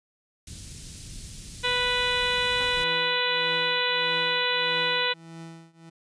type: band-stop noise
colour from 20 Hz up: pink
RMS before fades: -40 dBFS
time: 0.47-2.84 s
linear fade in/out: 2 ms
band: 180 to 4400 Hz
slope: 12 dB/octave
type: harmonic tone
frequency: 493.9 Hz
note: B4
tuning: in tune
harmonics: 1 / 2 / 3 / 4 / 5 / 6 / 7 / 8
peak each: -31 / -31 / -31 / -31 / -31 / -31 / -31 / -31 dBFS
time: 1.63-5.14 s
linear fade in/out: 20 ms
type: tone with exponential decay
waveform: 10% pulse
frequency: 268.2 Hz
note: C4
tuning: 43 cents sharp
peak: -30 dBFS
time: 2.6-2.94 s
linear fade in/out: 5 ms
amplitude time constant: 73 ms
type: tone with tremolo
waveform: 30% pulse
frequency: 164.81 Hz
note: E3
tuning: in tune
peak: -35 dBFS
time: 2.76-5.9 s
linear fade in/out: 10 ms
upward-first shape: triangle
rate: 1.6 Hz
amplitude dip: 95%
effects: resampled to 22050 Hz